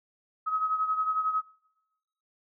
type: beating tone pair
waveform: sine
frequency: 1272 / 1283 Hz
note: D#6 / E6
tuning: +38 / -47 cents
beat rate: 11 Hz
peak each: -26 / -33 dBFS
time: 0.46-1.42 s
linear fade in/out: 20 ms
effects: noise-tail reverb RT60 1.0 s tail -22 dB re dry